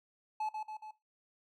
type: tone with echo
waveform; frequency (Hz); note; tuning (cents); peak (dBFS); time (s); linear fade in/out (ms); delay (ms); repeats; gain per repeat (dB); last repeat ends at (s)
triangle; 861; A5; -38; -31; 0.4-0.49; 5; 140; 3; -4; 0.91
effects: noise-tail reverb RT60 0.2 s tail -17 dB re dry